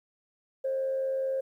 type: tone with frequency modulation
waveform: sine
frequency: 532 Hz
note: C5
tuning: 29 cents sharp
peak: -26 dBFS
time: 0.64-1.41 s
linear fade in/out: 10 ms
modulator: 84.5 Hz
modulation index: 0.24
effects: tanh soft clip ceiling -22 dBFS + 11-bit